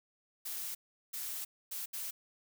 blue noise bursts at uneven times, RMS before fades -40 dBFS, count 4, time 0.45-0.75 / 1.13-1.45 / 1.71-1.86 / 1.93-2.11 s, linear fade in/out 10 ms, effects none

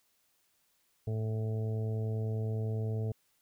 harmonic tone, 109.9 Hz, A2, 2 cents flat, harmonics 1 / 2 / 3 / 4 / 5 / 6 / 7, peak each -31 / -43 / -51 / -41 / -52 / -49 / -58 dBFS, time 1.07-3.12 s, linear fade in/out 5 ms, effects white hiss -73 dBFS RMS until 3.41 s

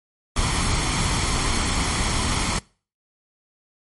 pink noise with comb filter, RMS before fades -22 dBFS, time 0.36-2.59 s, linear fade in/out 5 ms, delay 0.92 ms, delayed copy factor +0.5, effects noise-tail reverb RT60 0.4 s tail -24 dB re dry + MP3 48 kbps

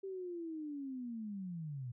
sine linear sweep, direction down, 392 to 117.1 Hz, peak -40 dBFS, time 0.03-1.92 s, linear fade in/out 10 ms, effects none

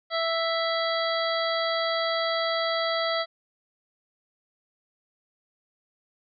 harmonic tone, 660 Hz, E5, 2 cents sharp, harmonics 1 / 2 / 3 / 5 / 6 / 7, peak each -27 / -30 / -32 / -34 / -35 / -35 dBFS, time 0.1-3.26 s, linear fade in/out 50 ms, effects none

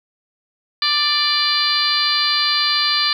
harmonic tone, 589 Hz, D5, 5 cents sharp, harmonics 2 / 3 / 4 / 5 / 6 / 7 / 8, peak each -24 / -25 / -26 / -26 / -24 / -20 / -20 dBFS, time 0.82-3.13 s, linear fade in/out 2 ms, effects 8-bit

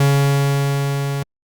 45% pulse tone with level ramp, 140 Hz, C#3, 18 cents sharp, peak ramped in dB -11 to -20 dBFS, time 0-1.23 s, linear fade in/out 5 ms, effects Opus 48 kbps

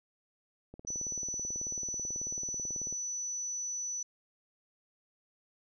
click train, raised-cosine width 2 ms, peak -34 dBFS, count 41, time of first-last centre 0.74-2.926 s, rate 18.3 Hz
sine tone, 5960 Hz, F#8, 12 cents sharp, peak -34 dBFS, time 0.87-4.03 s, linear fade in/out 5 ms
effects none

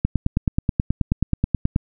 click train, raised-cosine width 5 ms, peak -5 dBFS, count 17, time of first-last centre 0.05-1.761 s, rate 9.35 Hz, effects none

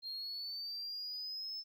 sine linear sweep, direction up, 4186 to 5274 Hz, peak -38 dBFS, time 0.02-1.64 s, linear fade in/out 50 ms, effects tanh soft clip ceiling -38 dBFS + 13-bit

